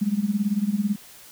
sine tone with tremolo, 205.2 Hz, G#3, 21 cents flat, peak -17 dBFS, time 0.01-0.96 s, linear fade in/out 10 ms, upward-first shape sine, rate 18 Hz, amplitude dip 85%, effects white hiss -47 dBFS RMS until 1.31 s

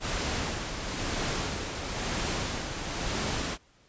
pink noise with tremolo, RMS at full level -30 dBFS, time 0-3.58 s, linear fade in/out 50 ms, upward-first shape sine, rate 1 Hz, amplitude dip 45%, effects pink hiss -62 dBFS RMS until 3.88 s + resampled to 16000 Hz

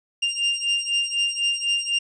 40% pulse beating tone pair, 2794 / 2798 Hz, F7 / F7, 0 / +3 cents, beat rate 4 Hz, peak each -23 dBFS, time 0.22-1.99 s, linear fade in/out 10 ms, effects resampled to 22050 Hz

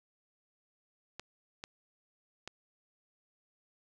clicks, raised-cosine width 0.2 ms, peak -24 dBFS, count 3, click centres 1.196 / 1.639 / 2.476 s, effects none

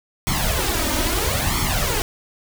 pink noise with flanger, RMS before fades -21 dBFS, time 0.27-2.02 s, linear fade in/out 0 ms, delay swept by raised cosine 0.91 to 3.31 ms, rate 0.76 Hz, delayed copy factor +0.75, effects none

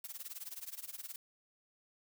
blue noise with tremolo, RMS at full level -43 dBFS, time 0.04-1.16 s, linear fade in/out 2 ms, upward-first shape sine, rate 19 Hz, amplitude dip 90%, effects none

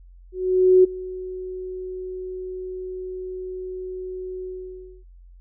sine tone with ADSR envelope, 370 Hz, F#4, in tune, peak -9 dBFS, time 0.32-5.04 s, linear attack 520 ms, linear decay 13 ms, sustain -20 dB, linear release 600 ms, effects added 44 Hz sine -44 dBFS peak until 5.4 s

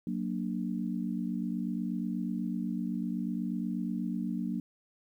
sine chord, Gb augmented, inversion none, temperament equal, 185 / 233.1 / 293.7 Hz, Gb3 / Bb3 / D4, 0 / 0 / 0 cents, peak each -34 / -34 / -38 dBFS, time 0.07-4.6 s, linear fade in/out 2 ms, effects 11-bit

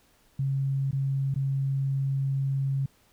sine tone with dropouts, 136.4 Hz, C#3, 28 cents flat, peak -24 dBFS, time 0.39-2.86 s, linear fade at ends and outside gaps 5 ms, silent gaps 0.911-0.928 / 1.342-1.359 s, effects pink hiss -63 dBFS RMS until 3.12 s

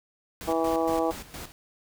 pink noise with tremolo, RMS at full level -39 dBFS, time 0.41-1.52 s, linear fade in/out 0 ms, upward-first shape square, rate 4.3 Hz, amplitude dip 70%
harmonic tone, 163.5 Hz, E3, 14 cents flat, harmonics 2 / 3 / 4 / 5 / 6 / 7, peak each -28 / -28 / -29 / -30 / -37 / -35 dBFS, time 0.47-1.12 s, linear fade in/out 20 ms
effects none

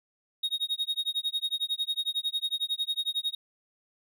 triangle tone with tremolo, 3746 Hz, A#7, 8 cents sharp, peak -23 dBFS, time 0.43-3.35 s, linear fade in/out 5 ms, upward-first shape sine, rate 11 Hz, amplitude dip 100%, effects none

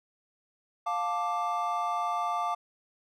triangle chord, D minor, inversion first, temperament just, 704.8 / 881 / 1174.7 Hz, F5 / A5 / D6, +16 / +2 / 0 cents, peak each -30 / -32 / -29 dBFS, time 0.86-2.55 s, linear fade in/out 10 ms, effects none

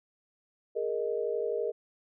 sine chord, Ab suspended second, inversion none, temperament just, 415.3 / 467.2 / 623 Hz, Ab4 / Bb4 / Eb5, 0 / +4 / +2 cents, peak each -33 / -31 / -36 dBFS, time 0.75-1.72 s, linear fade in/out 20 ms, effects none

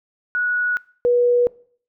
sine tone pair in turn, 1464 / 485.7 Hz, F#6 / B4, -19 / -29 cents, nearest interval octave + perfect fifth, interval 1910 cents, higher first, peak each -18 / -13 dBFS, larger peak second, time 0.35-0.77 / 1.05-1.47 s, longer neither, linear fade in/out 0 ms, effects noise-tail reverb RT60 0.5 s tail -22 dB re dry

